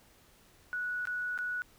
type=tone with dropouts; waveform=sine; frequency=1470 Hz; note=F#6; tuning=12 cents flat; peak=-32 dBFS; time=0.73-1.62 s; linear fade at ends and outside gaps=0 ms; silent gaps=1.054-1.072 / 1.377-1.388 s; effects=pink hiss -62 dBFS RMS until 1.78 s